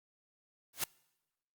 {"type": "noise with exponential growth", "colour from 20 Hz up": "white", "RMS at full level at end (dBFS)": -28, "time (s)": [0.73, 0.84], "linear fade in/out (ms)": 5, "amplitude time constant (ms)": 23, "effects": ["noise-tail reverb RT60 1.0 s tail -25 dB re dry", "Opus 48 kbps"]}